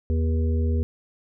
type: harmonic tone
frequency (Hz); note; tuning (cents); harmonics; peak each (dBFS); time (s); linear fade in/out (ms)
80.4; E2; -43; 1 / 3 / 5 / 6; -20 / -30 / -34 / -36; 0.1-0.83; 0
effects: none